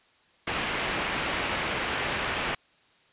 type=low-pass noise; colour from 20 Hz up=white; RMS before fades=-30 dBFS; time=0.47-2.55 s; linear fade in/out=5 ms; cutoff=2900 Hz; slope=24 dB/octave; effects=white hiss -62 dBFS RMS until 3.12 s + resampled to 8000 Hz